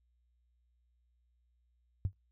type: tone with exponential decay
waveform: sine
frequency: 94.7 Hz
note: F#2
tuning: 41 cents sharp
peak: -25 dBFS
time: 2.05-2.13 s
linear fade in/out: 0 ms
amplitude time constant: 17 ms
effects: noise-tail reverb RT60 0.2 s tail -26 dB re dry + added 60 Hz sine -70 dBFS peak until 2.31 s